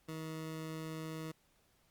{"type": "tone", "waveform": "20% pulse", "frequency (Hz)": 159, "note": "D#3", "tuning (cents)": 38, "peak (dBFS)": -36, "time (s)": [0.08, 1.32], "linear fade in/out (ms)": 10, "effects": ["pink hiss -72 dBFS RMS until 1.9 s", "Opus 48 kbps"]}